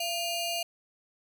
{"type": "ring-modulated tone", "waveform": "sawtooth", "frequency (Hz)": 1753, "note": "A6", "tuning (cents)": -7, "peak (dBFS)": -23, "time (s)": [0, 0.63], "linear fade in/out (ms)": 5, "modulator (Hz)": 1070, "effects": []}